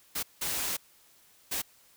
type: noise bursts at uneven times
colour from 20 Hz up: white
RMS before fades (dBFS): -32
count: 3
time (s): 0.15-0.23 / 0.41-0.77 / 1.51-1.62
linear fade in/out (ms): 10
effects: white hiss -61 dBFS RMS until 1.96 s